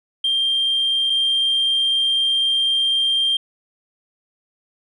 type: tone pair in turn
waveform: sine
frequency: 3182 / 3182 Hz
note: G7 / G7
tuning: +25 / +25 cents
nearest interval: unison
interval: 0 cents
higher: neither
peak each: -15 / -14 dBFS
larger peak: second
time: 0.24-1.1 / 1.1-3.37 s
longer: second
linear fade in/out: 5 ms
effects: tanh soft clip ceiling -13 dBFS